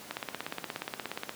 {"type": "click train", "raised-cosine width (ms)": 0.3, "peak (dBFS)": -17, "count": 21, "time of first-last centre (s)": [0.11, 1.293], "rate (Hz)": 16.9, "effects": ["pink hiss -46 dBFS RMS until 1.35 s", "high-pass 200 Hz 12 dB/octave"]}